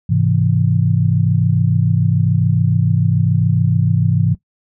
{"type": "chord", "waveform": "sine", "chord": "Ab augmented", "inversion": "none", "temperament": "equal", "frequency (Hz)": [103.83, 130.81, 164.81], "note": ["Ab2", "C3", "E3"], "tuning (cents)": [0, 0, 0], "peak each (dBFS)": -16, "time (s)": [0.09, 4.35], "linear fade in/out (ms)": 10, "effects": ["noise-tail reverb RT60 0.1 s tail -17 dB re dry"]}